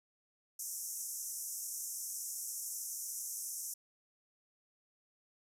pink band-pass noise, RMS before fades -42 dBFS, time 0.59-3.74 s, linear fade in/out 5 ms, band 5600 to 14000 Hz, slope 96 dB/octave, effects none

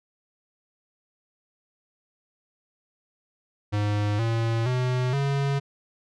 square tone with pitch steps, 103.83 / 114.54 / 126.36 / 139.4 Hz, G#2 / A#2 / B2 / C#3, 0 / -30 / +40 / +10 cents, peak -23 dBFS, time 3.72-5.6 s, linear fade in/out 20 ms, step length 470 ms, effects low-pass 5000 Hz 12 dB/octave

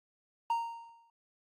triangle tone with exponential decay, 927 Hz, A#5, 10 cents flat, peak -24 dBFS, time 0.5-1.1 s, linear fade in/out 2 ms, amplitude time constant 130 ms, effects Opus 32 kbps

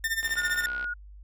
40% pulse tone with tremolo, 1802 Hz, A6, 41 cents sharp, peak -23 dBFS, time 0.04-0.66 s, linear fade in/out 2 ms, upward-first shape sine, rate 15 Hz, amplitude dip 80%
click train, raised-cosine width 0.3 ms, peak -26 dBFS, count 40, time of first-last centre 0.23-0.843 s, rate 63.6 Hz
sine tone, 1444 Hz, F#6, 43 cents flat, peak -29 dBFS, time 0.36-0.94 s, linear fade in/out 10 ms
effects added 50 Hz sine -44 dBFS peak until 1.23 s

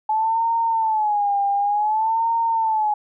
sine tone with vibrato, 858 Hz, A5, 44 cents flat, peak -17 dBFS, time 0.09-2.94 s, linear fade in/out 5 ms, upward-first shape sine, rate 0.55 Hz, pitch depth 120 cents each way, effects none

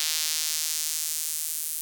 sawtooth tone with high-pass filter sweep, 156.3 Hz, D#3, 8 cents sharp, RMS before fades -29 dBFS, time 0-1.81 s, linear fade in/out 0 ms, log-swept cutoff 4300 to 10000 Hz, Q 1.1, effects none

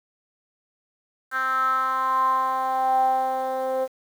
10% pulse tone with band-pass filter sweep, 261.6 Hz, C4, in tune, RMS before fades -23 dBFS, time 1.31-3.88 s, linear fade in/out 50 ms, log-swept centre 1500 to 560 Hz, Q 8.1, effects 8-bit

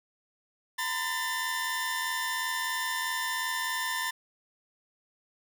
sawtooth tone cluster, 933 / 1016 / 1781 Hz, A#5 / B5 / A6, +1 / +49 / +21 cents, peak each -34 / -31 / -28 dBFS, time 0.78-4.11 s, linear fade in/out 10 ms, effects none

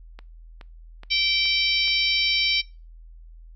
click train, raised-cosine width 0.3 ms, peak -26 dBFS, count 5, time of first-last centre 0.19-1.878 s, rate 2.37 Hz
harmonic tone, 774 Hz, G5, 22 cents flat, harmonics 3 / 4 / 5 / 6 / 7, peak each -24 / -25 / -26 / -27 / -27 dBFS, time 1.1-2.62 s, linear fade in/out 20 ms
effects noise-tail reverb RT60 0.3 s tail -23 dB re dry + added 41 Hz sine -42 dBFS peak until 3.55 s

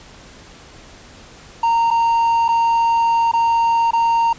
triangle tone with dropouts, 924 Hz, A#5, 16 cents flat, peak -11 dBFS, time 1.63-4.33 s, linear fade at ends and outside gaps 5 ms, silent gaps 1.905-1.91 / 2.482-2.487 / 3.316-3.335 / 3.909-3.932 s, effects pink hiss -42 dBFS RMS until 4.38 s + resampled to 16000 Hz

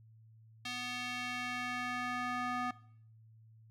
square tone with band-pass filter sweep, 247.1 Hz, B3, 1 cent sharp, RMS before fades -38 dBFS, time 0.65-2.71 s, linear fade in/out 5 ms, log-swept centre 3300 to 1200 Hz, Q 1.4, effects noise-tail reverb RT60 0.6 s tail -19 dB re dry + added 111 Hz sine -57 dBFS peak until 3.7 s

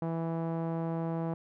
sawtooth tone with low-pass filter, 164.81 Hz, E3, in tune, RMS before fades -33 dBFS, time 0.02-1.34 s, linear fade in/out 2 ms, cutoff 840 Hz, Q 1.4, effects none

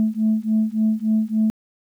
sine beating tone pair, 216.5 / 220 Hz, A3 / A3, -28 / 0 cents, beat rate 3.5 Hz, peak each -19 dBFS, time 0-1.5 s, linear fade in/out 0 ms, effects tanh soft clip ceiling -11 dBFS + 9-bit

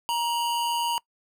square tone pair together, 942 / 2993 Hz, A#5 / F#7, +18 / +19 cents, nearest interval octave + minor sixth, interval 2001 cents, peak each -25 / -34 dBFS, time 0.09-0.98 s, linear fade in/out 0 ms, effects noise-tail reverb RT60 0.1 s tail -23 dB re dry

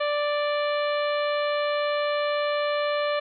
harmonic tone, 587.3 Hz, D5, in tune, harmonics 1 / 2 / 3 / 4 / 5 / 6 / 7, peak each -24 / -30 / -34 / -36 / -38 / -40 / -41 dBFS, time 0-3.2 s, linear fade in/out 10 ms, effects none

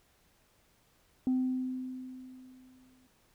sine tone with exponential decay, 256.7 Hz, C4, 33 cents flat, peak -23 dBFS, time 1.27-3.07 s, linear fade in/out 1 ms, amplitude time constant 390 ms, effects tanh soft clip ceiling -23 dBFS + pink hiss -68 dBFS RMS until 3.34 s

